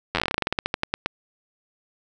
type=slowing click train; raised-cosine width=0.3 ms; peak=-6 dBFS; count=21; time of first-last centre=0.15-1.06 s; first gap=10 ms; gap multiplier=1.14; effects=none